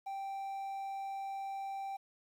triangle tone with quantisation, 783 Hz, G5, 2 cents flat, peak -36 dBFS, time 0.06-1.97 s, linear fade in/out 10 ms, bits 11, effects none

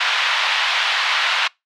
white band-pass noise, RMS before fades -19 dBFS, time 0-1.48 s, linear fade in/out 10 ms, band 830 to 3600 Hz, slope 24 dB/octave, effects noise-tail reverb RT60 0.2 s tail -25 dB re dry

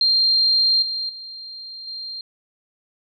sine tone with level steps, 4186 Hz, C8, in tune, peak -14 / -23 / -33 / -29 dBFS, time 0.01-2.21 s, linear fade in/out 2 ms, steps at 0.82 / 1.09 / 1.87 s, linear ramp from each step 5 ms, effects none

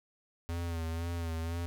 square tone with vibrato, 83.5 Hz, E2, 23 cents sharp, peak -34 dBFS, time 0.49-1.66 s, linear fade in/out 0 ms, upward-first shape sine, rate 2 Hz, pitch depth 47 cents each way, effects none

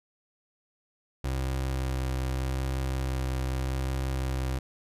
30% pulse tone with vibrato, 65.41 Hz, C2, in tune, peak -25 dBFS, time 1.24-4.59 s, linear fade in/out 5 ms, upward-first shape sine, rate 0.82 Hz, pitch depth 13 cents each way, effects resampled to 32000 Hz

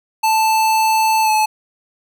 square tone with pitch glide, 880 to 862.9 Hz, A5 to A5, 0 to -34 cents, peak -13 dBFS, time 0.23-1.46 s, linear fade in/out 10 ms, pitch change -34 cents, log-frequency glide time 1.23-1.3 s, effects none

